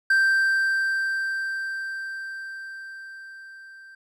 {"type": "tone with level ramp", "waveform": "triangle", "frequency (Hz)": 1568, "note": "G6", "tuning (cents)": 0, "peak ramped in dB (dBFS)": [-14, -42], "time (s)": [0.1, 3.95], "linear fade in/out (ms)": 5, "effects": []}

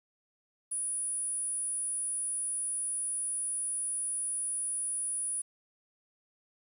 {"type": "tone", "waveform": "sine", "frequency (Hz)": 9790, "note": "D#9", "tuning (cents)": -29, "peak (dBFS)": -31, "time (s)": [0.71, 5.42], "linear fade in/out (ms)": 10, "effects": ["10-bit"]}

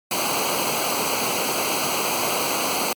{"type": "noise with comb filter", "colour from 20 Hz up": "pink", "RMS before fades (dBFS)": -23, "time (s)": [0.11, 2.93], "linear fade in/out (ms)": 2, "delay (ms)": 0.56, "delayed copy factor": -0.8, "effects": ["high-pass 150 Hz 12 dB/octave", "MP3 96 kbps"]}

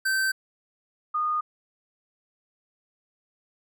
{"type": "tone pair in turn", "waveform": ["square", "sine"], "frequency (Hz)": [1550, 1227.5], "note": ["G6", "D#6"], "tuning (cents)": [-20, -24], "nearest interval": "major third", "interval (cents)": 404, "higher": "first", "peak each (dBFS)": -23, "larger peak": "neither", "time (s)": [[0.05, 0.32], [1.14, 1.41]], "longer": "neither", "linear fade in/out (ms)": 10, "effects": []}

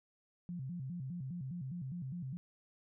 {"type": "tone with vibrato", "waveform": "sine", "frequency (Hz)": 152.1, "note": "D#3", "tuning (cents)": -39, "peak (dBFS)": -39, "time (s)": [0.49, 2.37], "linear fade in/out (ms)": 0, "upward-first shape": "square", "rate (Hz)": 4.9, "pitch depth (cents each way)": 250, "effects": []}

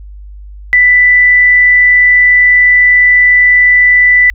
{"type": "tone", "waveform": "sine", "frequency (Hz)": 1983, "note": "B6", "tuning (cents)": 7, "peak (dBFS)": -3, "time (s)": [0.73, 4.3], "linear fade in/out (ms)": 0, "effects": ["added 50 Hz sine -27 dBFS peak until 4.34 s"]}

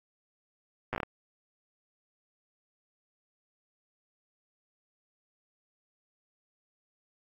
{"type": "slowing click train", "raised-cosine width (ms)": 0.5, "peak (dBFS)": -17, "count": 7, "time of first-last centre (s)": [0.93, 1.032], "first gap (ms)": 8, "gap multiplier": 1.3, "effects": ["AAC 64 kbps"]}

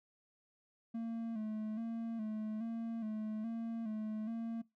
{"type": "tone with vibrato", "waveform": "triangle", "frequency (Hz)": 222.1, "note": "A3", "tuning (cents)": 16, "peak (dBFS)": -35, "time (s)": [0.94, 4.62], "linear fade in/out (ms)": 10, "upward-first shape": "square", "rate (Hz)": 1.2, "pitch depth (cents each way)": 50, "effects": ["noise-tail reverb RT60 0.2 s tail -22 dB re dry"]}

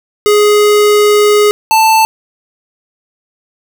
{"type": "tone pair in turn", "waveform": "square", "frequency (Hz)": [417.1, 883.8], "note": ["G#4", "A5"], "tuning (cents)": [7, 7], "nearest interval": "octave + minor second", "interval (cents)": 1300, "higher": "second", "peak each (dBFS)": -6, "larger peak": "neither", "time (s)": [[0.26, 1.51], [1.71, 2.05]], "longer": "first", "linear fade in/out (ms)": 0, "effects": []}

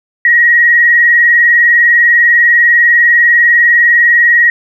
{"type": "tone with vibrato", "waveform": "sine", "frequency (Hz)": 1900, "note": "A#6", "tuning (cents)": 33, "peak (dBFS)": -4, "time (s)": [0.25, 4.5], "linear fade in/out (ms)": 2, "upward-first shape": "triangle", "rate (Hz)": 20, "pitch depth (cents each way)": 47, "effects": []}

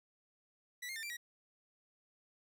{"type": "tone with pitch steps", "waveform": "sawtooth", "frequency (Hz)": [1962, 2123, 1798, 2354, 1910], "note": ["B6", "C7", "A6", "D7", "A#6"], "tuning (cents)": [-12, 25, 37, 3, 42], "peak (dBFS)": -38, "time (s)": [0.82, 1.17], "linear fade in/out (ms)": 10, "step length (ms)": 70, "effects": []}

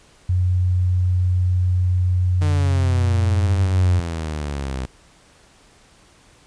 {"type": "tone", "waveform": "sine", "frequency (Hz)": 90.7, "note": "F#2", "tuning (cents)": -34, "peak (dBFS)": -15, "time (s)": [0.29, 4], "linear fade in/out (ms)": 5}
{"type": "exponential sweep", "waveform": "sawtooth", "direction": "down", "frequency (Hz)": [152.9, 63.4], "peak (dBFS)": -20, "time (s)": [2.41, 4.86], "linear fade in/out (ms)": 10}
{"effects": ["pink hiss -52 dBFS RMS until 6.46 s", "resampled to 22050 Hz"]}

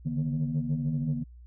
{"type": "tone cluster", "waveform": "sine", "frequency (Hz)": [142.9, 150.4, 156.2, 238.9], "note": ["D3", "D3", "D#3", "A#3"], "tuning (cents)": [-47, 42, 7, 43], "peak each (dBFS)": -31, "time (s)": [0.05, 1.24], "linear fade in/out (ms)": 20, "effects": ["tanh soft clip ceiling -20 dBFS", "added 60 Hz sine -46 dBFS peak until 1.46 s"]}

